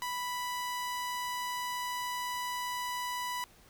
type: tone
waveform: sawtooth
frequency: 987.8 Hz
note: B5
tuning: in tune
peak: -30 dBFS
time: 0.02-3.44 s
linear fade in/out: 0 ms
effects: pink hiss -60 dBFS RMS until 3.69 s